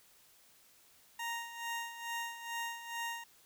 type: tone with tremolo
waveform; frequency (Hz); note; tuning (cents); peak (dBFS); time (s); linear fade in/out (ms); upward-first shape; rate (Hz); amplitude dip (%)
20% pulse; 932.3; A#5; 0; -31; 1.19-3.24; 5; sine; 2.3; 70
effects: white hiss -64 dBFS RMS until 3.45 s